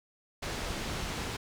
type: low-pass noise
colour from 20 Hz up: pink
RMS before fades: -36 dBFS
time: 0.42-1.37 s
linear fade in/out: 10 ms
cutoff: 6800 Hz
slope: 12 dB/octave
effects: none